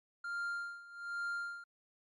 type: tone with tremolo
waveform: triangle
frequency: 1396.9 Hz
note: F6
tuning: in tune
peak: -33 dBFS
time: 0.24-1.64 s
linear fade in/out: 5 ms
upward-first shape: sine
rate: 1.2 Hz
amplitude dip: 85%
effects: MP3 48 kbps